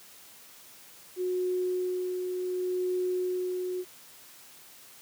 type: tone with tremolo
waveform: sine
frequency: 364.6 Hz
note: F#4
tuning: 25 cents flat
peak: -26 dBFS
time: 1.16-3.85 s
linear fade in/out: 50 ms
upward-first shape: sine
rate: 0.68 Hz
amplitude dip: 35%
effects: white hiss -52 dBFS RMS until 5.01 s + high-pass 100 Hz 12 dB/octave